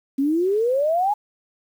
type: exponential sweep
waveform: sine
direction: up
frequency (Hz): 265 to 854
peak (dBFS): -17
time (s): 0.18-1.14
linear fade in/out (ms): 10
effects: 8-bit